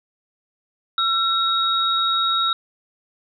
sine tone pair together, 1347 / 3782 Hz, E6 / A#7, +37 / +24 cents, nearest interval octave + tritone, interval 1787 cents, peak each -20 dBFS, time 0.98-2.53 s, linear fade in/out 2 ms, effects none

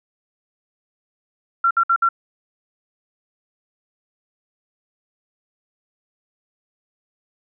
sine tone bursts, 1365 Hz, F6, 40 cents flat, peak -13 dBFS, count 4, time 1.64-2.089 s, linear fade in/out 5 ms, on 68 ms, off 59 ms, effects none

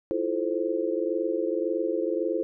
sine chord, F major seventh, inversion third, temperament just, 327.4 / 349.2 / 436.5 / 523.8 Hz, E4 / F4 / A4 / C5, -12 / 0 / -14 / +2 cents, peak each -30 dBFS, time 0.11-2.43 s, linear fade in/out 0 ms, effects none

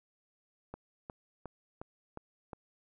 click train, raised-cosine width 1 ms, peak -28 dBFS, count 6, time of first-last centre 0.74-2.532 s, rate 2.79 Hz, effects none

